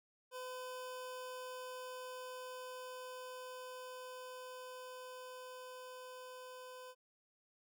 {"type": "tone with level ramp", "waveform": "25% pulse", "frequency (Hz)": 507, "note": "B4", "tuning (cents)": 45, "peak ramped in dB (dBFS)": [-40, -46], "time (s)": [0.31, 6.95], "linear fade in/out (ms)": 50, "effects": []}